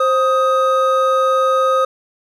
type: tone pair together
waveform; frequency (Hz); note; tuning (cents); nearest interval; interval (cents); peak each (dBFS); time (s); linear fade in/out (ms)
triangle; 526.4 / 1253; C5 / D#6; +10 / +12; octave + minor third; 1502; -13; 0-1.85; 5
effects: none